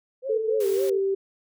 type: tone with vibrato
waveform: sine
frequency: 486.6 Hz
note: B4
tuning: 26 cents flat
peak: -27 dBFS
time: 0.22-1.01 s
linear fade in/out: 50 ms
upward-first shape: sine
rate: 3.6 Hz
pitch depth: 210 cents each way
type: tone with pitch glide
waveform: sine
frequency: 440 to 389.7 Hz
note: A4 to G4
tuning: 0 to -10 cents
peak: -21 dBFS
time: 0.29-1.15 s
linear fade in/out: 10 ms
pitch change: -210 cents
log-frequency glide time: 0.58-0.66 s
type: noise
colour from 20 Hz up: white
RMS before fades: -40 dBFS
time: 0.6-0.9 s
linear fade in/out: 5 ms
effects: none